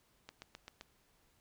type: click train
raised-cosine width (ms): 0.2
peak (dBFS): -30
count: 5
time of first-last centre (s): 0.29-0.811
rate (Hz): 7.68
effects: pink hiss -72 dBFS RMS until 1.4 s